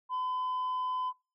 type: tone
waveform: sine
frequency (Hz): 1013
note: B5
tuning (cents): +44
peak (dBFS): -28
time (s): 0.09-1.13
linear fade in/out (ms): 50
effects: noise-tail reverb RT60 0.3 s tail -23 dB re dry + tanh soft clip ceiling -29 dBFS